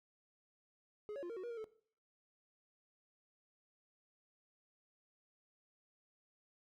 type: tone with pitch steps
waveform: triangle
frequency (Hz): 420.9 / 559 / 349.4 / 461.9 / 370.7 / 477 / 466 / 437.3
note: G#4 / C#5 / F4 / A#4 / F#4 / A#4 / A#4 / A4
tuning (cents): +23 / +14 / +1 / -16 / +3 / +40 / -1 / -11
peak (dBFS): -40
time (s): 1.09-1.642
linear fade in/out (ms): 0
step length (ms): 69
effects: noise-tail reverb RT60 0.5 s tail -17 dB re dry